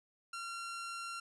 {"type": "tone", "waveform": "sawtooth", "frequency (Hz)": 1373, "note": "F6", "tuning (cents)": -30, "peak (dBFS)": -37, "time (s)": [0.33, 1.2], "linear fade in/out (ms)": 5, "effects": ["resampled to 24000 Hz"]}